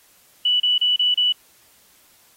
sine tone bursts, 2960 Hz, F#7, in tune, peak -15 dBFS, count 5, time 0.45-1.324 s, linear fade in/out 5 ms, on 150 ms, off 31 ms, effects white hiss -55 dBFS RMS until 2.36 s + AAC 48 kbps

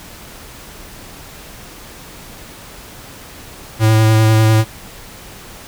square tone with vibrato, 110 Hz, A2, in tune, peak -9 dBFS, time 3.79-4.65 s, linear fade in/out 50 ms, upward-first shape sine, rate 10 Hz, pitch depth 15 cents each way, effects pink hiss -36 dBFS RMS until 5.67 s

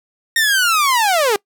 sawtooth linear sweep, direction down, 1856 to 388.4 Hz, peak -9 dBFS, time 0.36-1.36 s, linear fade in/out 2 ms, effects noise-tail reverb RT60 0.1 s tail -24 dB re dry

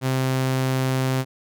sawtooth tone, 130.9 Hz, C3, 1 cent sharp, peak -16 dBFS, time 0.01-1.25 s, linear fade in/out 50 ms, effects none

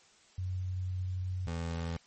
sine / 25% pulse tone pair in turn, 92.2 / 83.46 Hz, F#2 / E2, -6 / +22 cents, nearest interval major second, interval 172 cents, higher first, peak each -32 / -30 dBFS, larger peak second, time 0.38-1.47 / 1.47-1.97 s, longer first, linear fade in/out 5 ms, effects white hiss -62 dBFS RMS until 2.06 s + MP3 32 kbps

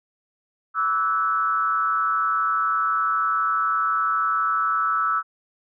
sine tone with frequency modulation, 1314 Hz, E6, 6 cents flat, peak -19 dBFS, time 0.74-5.23 s, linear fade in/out 50 ms, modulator 167 Hz, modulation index 0.74, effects none

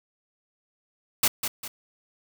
white noise with echo, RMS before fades -20 dBFS, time 1.23-1.28 s, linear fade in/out 5 ms, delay 200 ms, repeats 2, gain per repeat -8 dB, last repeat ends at 1.68 s, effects none

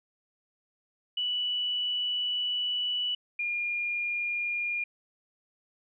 sine tone pair in turn, 2958 / 2416 Hz, F#7 / D7, -1 / +48 cents, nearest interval major third, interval 351 cents, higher first, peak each -27 / -28 dBFS, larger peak first, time 1.17-3.15 / 3.39-4.84 s, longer first, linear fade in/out 5 ms, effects none

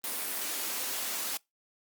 white high-pass noise, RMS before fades -34 dBFS, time 0.04-1.37 s, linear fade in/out 0 ms, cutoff 220 Hz, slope 24 dB/octave, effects noise-tail reverb RT60 0.2 s tail -25 dB re dry + Opus 32 kbps

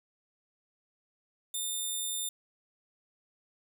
10% pulse tone with amplitude modulation, 3600 Hz, A7, 39 cents sharp, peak -23 dBFS, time 1.54-2.29 s, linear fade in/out 5 ms, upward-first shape sine, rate 90.2 Hz, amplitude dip 35%, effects 9-bit

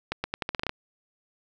accelerating click train, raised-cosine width 0.3 ms, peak -12 dBFS, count 10, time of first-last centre 0.12-0.694 s, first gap 120 ms, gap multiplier 0.83, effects none

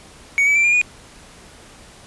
triangle tone with pitch steps, 2239 / 2291 / 2345 / 2400 / 2456 Hz, C#7 / D7 / D7 / D7 / D#7, +17 / -44 / -3 / +37 / -23 cents, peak -11 dBFS, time 0.38-0.815 s, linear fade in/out 0 ms, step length 87 ms, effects pink hiss -44 dBFS RMS until 2.06 s + resampled to 24000 Hz

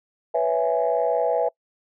sine chord, C# minor seventh, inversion third, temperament equal, 493.9 / 554.4 / 659.3 / 830.6 Hz, B4 / C#5 / E5 / G#5, 0 / 0 / 0 / 0 cents, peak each -23 / -26 / -22 / -26 dBFS, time 0.34-1.49 s, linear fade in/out 10 ms, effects noise-tail reverb RT60 0.1 s tail -25 dB re dry + tanh soft clip ceiling -10 dBFS

